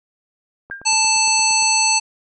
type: click train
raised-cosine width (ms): 1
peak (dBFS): -25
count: 9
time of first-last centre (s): 0.7-1.625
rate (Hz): 8.65
type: tone with exponential decay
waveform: sine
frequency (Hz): 1600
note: G6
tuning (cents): +35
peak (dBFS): -23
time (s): 0.71-0.95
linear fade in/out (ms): 1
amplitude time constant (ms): 52
type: harmonic tone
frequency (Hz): 880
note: A5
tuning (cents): 0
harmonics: 1 / 3 / 5 / 7 / 9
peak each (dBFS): -20 / -20 / -20 / -20 / -20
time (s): 0.85-2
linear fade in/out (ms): 20
effects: none